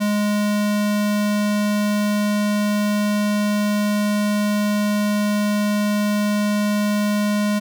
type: tone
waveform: square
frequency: 207.7 Hz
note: G#3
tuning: in tune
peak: -18 dBFS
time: 0-7.6 s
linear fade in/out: 20 ms
effects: none